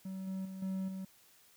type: tone with level steps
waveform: triangle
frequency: 190 Hz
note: F#3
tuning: 46 cents sharp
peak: -37 / -34 / -40 / -32 / -37 dBFS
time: 0.05-1.05 s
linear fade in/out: 5 ms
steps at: 0.27 / 0.45 / 0.62 / 0.88 s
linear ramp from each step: 5 ms
effects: white hiss -64 dBFS RMS until 1.56 s